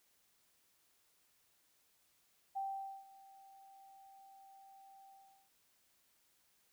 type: tone with ADSR envelope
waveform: sine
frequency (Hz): 781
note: G5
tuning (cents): -7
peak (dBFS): -36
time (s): 2.55-5.51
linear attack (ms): 20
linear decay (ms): 470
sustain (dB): -21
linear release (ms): 420
effects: white hiss -74 dBFS RMS until 6.72 s